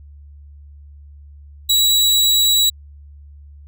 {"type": "tone", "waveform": "sawtooth", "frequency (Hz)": 3897, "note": "B7", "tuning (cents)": -24, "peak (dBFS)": -9, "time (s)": [1.69, 2.7], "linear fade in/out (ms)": 10, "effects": ["added 72 Hz sine -38 dBFS peak until 3.67 s"]}